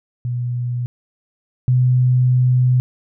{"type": "tone pair in turn", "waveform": "sine", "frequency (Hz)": [122.3, 126.1], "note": ["B2", "B2"], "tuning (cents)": [-16, 36], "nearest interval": "minor second", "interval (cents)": 52, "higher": "second", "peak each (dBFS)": [-19, -11], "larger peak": "second", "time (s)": [[0.25, 0.86], [1.68, 2.8]], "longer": "second", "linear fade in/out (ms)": 0, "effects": []}